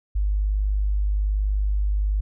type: tone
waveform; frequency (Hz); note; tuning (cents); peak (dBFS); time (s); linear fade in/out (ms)
sine; 50.6; G#1; -44; -19; 0.15-2.21; 10
effects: none